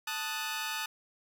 15% pulse chord, D# diminished, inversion second, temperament equal, 880 / 1244.5 / 1480 Hz, A5 / D#6 / F#6, 0 / 0 / 0 cents, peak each -31 / -32 / -32 dBFS, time 0.07-0.86 s, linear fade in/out 5 ms, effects none

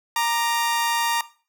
sawtooth tone pair together, 932.3 / 1190.9 Hz, A#5 / D6, 0 / +24 cents, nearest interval major third, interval 424 cents, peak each -17 / -24 dBFS, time 0.16-1.21 s, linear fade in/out 2 ms, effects noise-tail reverb RT60 0.4 s tail -18 dB re dry

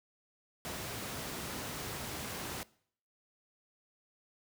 pink noise, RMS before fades -40 dBFS, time 0.65-2.63 s, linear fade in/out 0 ms, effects noise-tail reverb RT60 0.6 s tail -22 dB re dry + high-pass 80 Hz 12 dB/octave

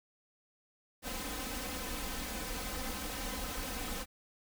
pink noise with comb filter, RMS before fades -39 dBFS, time 1.02-4.06 s, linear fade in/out 50 ms, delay 3.9 ms, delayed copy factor +0.95, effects none

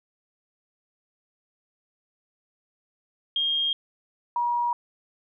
sine tone pair in turn, 3228 / 957 Hz, G#7 / A#5, -50 / +45 cents, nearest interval octave + major sixth, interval 2105 cents, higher first, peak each -22 dBFS, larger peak neither, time 3.36-3.73 / 4.36-4.73 s, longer neither, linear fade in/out 2 ms, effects none

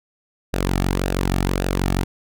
sawtooth tone with flanger, 46.25 Hz, F#1, in tune, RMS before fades -21 dBFS, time 0.53-2.04 s, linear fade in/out 10 ms, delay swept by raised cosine 0.91 to 2.01 ms, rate 1.8 Hz, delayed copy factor -0.55, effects none

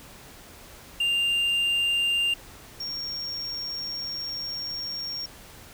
triangle tone pair in turn, 2794 / 5546 Hz, F7 / F8, 0 / -13 cents, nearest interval octave, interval 1187 cents, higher second, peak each -20 / -29 dBFS, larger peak first, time 1-2.34 / 2.8-5.26 s, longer second, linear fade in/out 5 ms, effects pink hiss -47 dBFS RMS until 5.73 s

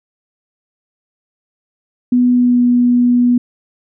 sine tone with pitch glide, 246.9 to 244.1 Hz, B3 to B3, 0 to -20 cents, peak -8 dBFS, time 2.12-3.38 s, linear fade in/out 5 ms, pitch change -20 cents, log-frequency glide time 2.31-2.62 s, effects none

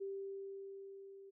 sine tone with level ramp, 392 Hz, G4, in tune, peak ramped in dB -39 to -53 dBFS, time 0-1.31 s, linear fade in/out 20 ms, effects none

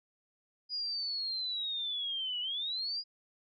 sine linear two-way sweep, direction down then up, 4927 to 2900 to 4927 Hz, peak -33 dBFS, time 0.69-3.04 s, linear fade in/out 50 ms, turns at 2.4 s, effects none

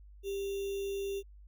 sine tone with sample-and-hold, 395.4 Hz, G4, 15 cents sharp, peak -33 dBFS, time 0.23-1.23 s, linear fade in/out 50 ms, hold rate 3150 Hz, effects added 50 Hz sine -51 dBFS peak until 1.47 s

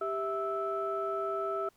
sine tone cluster, 394 / 655 / 1313 Hz, G4 / E5 / E6, +9 / -11 / -7 cents, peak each -34 / -35 / -34 dBFS, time 0.01-1.69 s, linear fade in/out 5 ms, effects tanh soft clip ceiling -22 dBFS + pink hiss -68 dBFS RMS until 1.76 s

